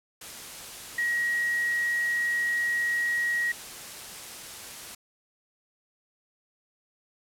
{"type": "tone in noise", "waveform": "sine", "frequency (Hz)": 1900, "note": "A#6", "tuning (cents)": 33, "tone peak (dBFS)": -24, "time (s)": [0.98, 3.52], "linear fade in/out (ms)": 5, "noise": "white", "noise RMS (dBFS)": -41, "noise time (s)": [0.21, 4.95], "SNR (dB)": 14, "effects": ["low-pass 12000 Hz 12 dB/octave"]}